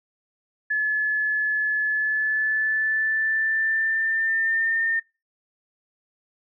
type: tone with pitch glide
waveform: sine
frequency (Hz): 1717 to 1815.9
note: A6 to A#6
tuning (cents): -43 to -46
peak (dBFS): -20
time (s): 0.7-5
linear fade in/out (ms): 10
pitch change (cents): +97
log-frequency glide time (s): 1.82-4.85
effects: noise-tail reverb RT60 0.3 s tail -26 dB re dry